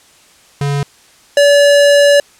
square tone pair in turn, 142.1 / 573.2 Hz, C#3 / D5, +43 / -42 cents, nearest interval 2 octaves, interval 2415 cents, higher second, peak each -14 / -6 dBFS, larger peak second, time 0.61-0.83 / 1.37-2.2 s, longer second, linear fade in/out 2 ms, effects white hiss -46 dBFS RMS until 2.39 s + low-pass 9000 Hz 12 dB/octave

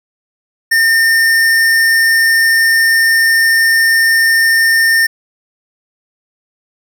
sine tone with hard clipping, 1813 Hz, A#6, 49 cents flat, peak -9 dBFS, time 0.71-5.07 s, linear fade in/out 10 ms, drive 17 dB, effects none

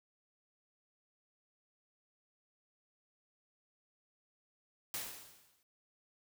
white noise with exponential decay, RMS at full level -38 dBFS, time 4.94-5.63 s, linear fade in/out 1 ms, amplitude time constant 150 ms, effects none

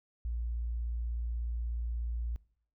sine tone, 58.27 Hz, A#1, in tune, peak -32 dBFS, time 0.25-2.36 s, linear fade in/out 0 ms, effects noise-tail reverb RT60 0.6 s tail -22 dB re dry

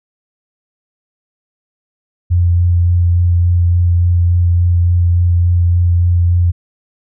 sine tone with vibrato, 87.31 Hz, F2, in tune, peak -8 dBFS, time 2.3-6.52 s, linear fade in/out 20 ms, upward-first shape sine, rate 3.5 Hz, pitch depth 13 cents each way, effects none

